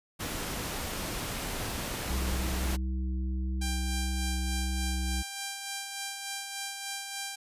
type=noise; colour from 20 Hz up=pink; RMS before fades=-35 dBFS; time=0.19-2.77 s; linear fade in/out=20 ms
type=harmonic tone; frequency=64.4 Hz; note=C2; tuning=27 cents flat; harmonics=1 / 3 / 5; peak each=-29 / -39 / -43 dBFS; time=2.08-5.23 s; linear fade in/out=20 ms
type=tone with tremolo; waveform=5% pulse; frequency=792 Hz; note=G5; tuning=18 cents sharp; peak=-22 dBFS; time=3.61-7.36 s; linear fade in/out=10 ms; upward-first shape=sine; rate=3.4 Hz; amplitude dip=40%
effects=resampled to 32000 Hz